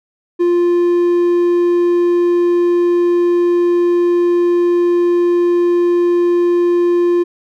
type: tone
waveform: triangle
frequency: 349.2 Hz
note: F4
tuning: in tune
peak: -8 dBFS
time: 0.39-7.24 s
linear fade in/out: 20 ms
effects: none